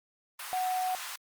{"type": "high-pass noise", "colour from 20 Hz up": "pink", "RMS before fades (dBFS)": -40, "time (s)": [0.39, 1.16], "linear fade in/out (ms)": 5, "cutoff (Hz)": 920, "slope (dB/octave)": 24}
{"type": "tone", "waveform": "sine", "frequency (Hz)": 740, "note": "F#5", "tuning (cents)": 0, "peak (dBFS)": -28, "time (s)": [0.53, 0.95], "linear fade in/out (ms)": 0}
{"effects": ["Opus 32 kbps"]}